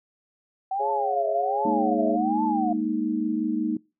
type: tone with vibrato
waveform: sine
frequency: 755 Hz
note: F#5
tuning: 35 cents sharp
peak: -24 dBFS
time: 0.71-2.73 s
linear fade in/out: 5 ms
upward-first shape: triangle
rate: 1.3 Hz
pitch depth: 290 cents each way
type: harmonic tone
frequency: 138.59 Hz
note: C#3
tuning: in tune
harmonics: 3 / 4 / 5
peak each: -30 / -29 / -32 dBFS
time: 0.79-2.17 s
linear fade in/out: 20 ms
type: chord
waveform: sine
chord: Ab suspended second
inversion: none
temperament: equal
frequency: 207.7 / 233.1 / 311.1 Hz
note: Ab3 / Bb3 / Eb4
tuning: 0 / 0 / 0 cents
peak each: -30 / -27 / -26 dBFS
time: 1.65-3.77 s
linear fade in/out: 5 ms
effects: noise-tail reverb RT60 0.3 s tail -24 dB re dry